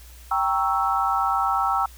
sine chord, G diminished seventh, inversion none, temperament equal, 784 / 932.3 / 1108.7 / 1318.5 Hz, G5 / Bb5 / Db6 / Fb6, 0 / 0 / 0 / 0 cents, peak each -24 / -27 / -28 / -23 dBFS, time 0.31-1.86 s, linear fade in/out 5 ms, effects added 60 Hz sine -43 dBFS peak until 1.97 s + white hiss -50 dBFS RMS until 1.97 s

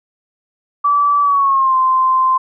sine tone with pitch glide, 1155 to 1040.9 Hz, D6 to C6, -29 to -9 cents, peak -10 dBFS, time 0.84-2.38 s, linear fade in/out 10 ms, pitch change -180 cents, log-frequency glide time 1.22-1.76 s, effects none

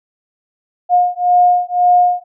sine beating tone pair, 714 / 715.9 Hz, F5 / F5, +38 / +43 cents, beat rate 1.9 Hz, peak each -12 dBFS, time 0.89-2.24 s, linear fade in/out 50 ms, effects none

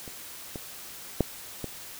clicks, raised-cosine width 2 ms, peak -28 / -22 / -8 / -19 dBFS, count 4, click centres 0.078 / 0.558 / 1.207 / 1.643 s, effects white hiss -43 dBFS RMS until 1.99 s

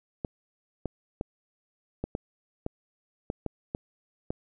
clicks, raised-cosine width 2 ms, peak -17 dBFS, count 10, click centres 0.248 / 0.857 / 1.211 / 2.04 / 2.151 / 2.664 / 3.301 / 3.463 / 3.749 / 4.305 s, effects none

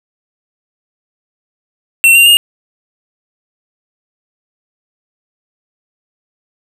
square tone with pitch steps, 2712 / 2774 / 2837 Hz, E7 / F7 / F7, +49 / -12 / +27 cents, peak -4 dBFS, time 2.04-2.37 s, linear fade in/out 0 ms, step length 110 ms, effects none

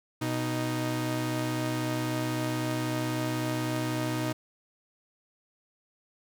sawtooth tone pair together, 123.68 / 311.1 Hz, B2 / D#4, +3 / 0 cents, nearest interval octave + major third, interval 1597 cents, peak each -27 dBFS, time 0.21-4.33 s, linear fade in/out 10 ms, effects none

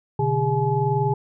sine tone cluster, 125.8 / 146.3 / 407.1 / 853 Hz, B2 / D3 / G#4 / G#5, +32 / -6 / -35 / +46 cents, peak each -24 dBFS, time 0.19-1.14 s, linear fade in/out 5 ms, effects none

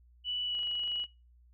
sine tone with pitch glide, 2960 to 2923 Hz, F#7 to F#7, 0 to -22 cents, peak -31 dBFS, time 0.24-1.07 s, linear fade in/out 50 ms, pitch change -22 cents, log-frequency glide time 0.45-0.58 s
click train, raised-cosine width 0.3 ms, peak -37 dBFS, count 13, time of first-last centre 0.55-1.04 s, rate 24.5 Hz
effects noise-tail reverb RT60 0.3 s tail -24 dB re dry + added 60 Hz sine -58 dBFS peak until 1.53 s

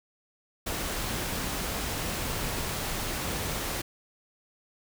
pink noise, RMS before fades -32 dBFS, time 0.66-3.82 s, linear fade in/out 10 ms, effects none

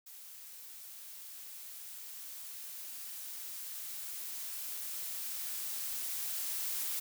blue noise with level ramp, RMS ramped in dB -51 to -36 dBFS, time 0.06-7 s, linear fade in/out 10 ms, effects none

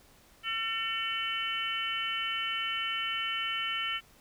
harmonic tone with a mistuned harmonic, 450 Hz, A4, 39 cents sharp, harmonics 3 / 4 / 5 / 6 / 7, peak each -37 / -39 / -37 / -38 / -34 dBFS, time 0.43-4.01 s, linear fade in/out 50 ms, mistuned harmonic 7, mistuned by -71 cents, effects pink hiss -60 dBFS RMS until 4.2 s

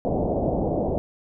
white low-pass noise, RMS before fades -24 dBFS, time 0.05-0.98 s, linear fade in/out 0 ms, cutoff 720 Hz, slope 48 dB/octave, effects none

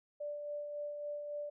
sine tone with tremolo, 587 Hz, D5, 1 cent flat, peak -37 dBFS, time 0.2-1.5 s, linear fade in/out 10 ms, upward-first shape sine, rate 3.6 Hz, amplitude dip 35%, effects none

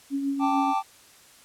sine tone with tremolo, 277.2 Hz, C#4, in tune, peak -22 dBFS, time 0.1-0.74 s, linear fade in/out 50 ms, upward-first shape triangle, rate 6.7 Hz, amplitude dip 50%
triangle chord, G suspended second, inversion none, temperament equal, 784 / 880 / 1174.7 Hz, G5 / A5 / D6, 0 / 0 / 0 cents, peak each -24 / -25 / -27 dBFS, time 0.39-0.83 s, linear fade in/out 50 ms
effects white hiss -53 dBFS RMS until 1.44 s + low-pass 11000 Hz 12 dB/octave

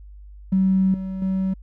triangle tone with level steps, 189.8 Hz, F#3, 44 cents sharp, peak -11 / -24 / -17 dBFS, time 0.52-1.54 s, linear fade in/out 10 ms, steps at 0.94 / 1.22 s, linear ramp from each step 2 ms, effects tanh soft clip ceiling -13 dBFS + added 50 Hz sine -39 dBFS peak until 1.62 s

